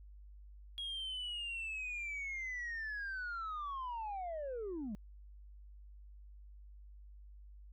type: linear sweep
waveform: sine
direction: down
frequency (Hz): 3305 to 191.7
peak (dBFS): -37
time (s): 0.78-4.95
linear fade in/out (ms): 0
effects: tanh soft clip ceiling -37 dBFS + added 50 Hz sine -52 dBFS peak until 7.72 s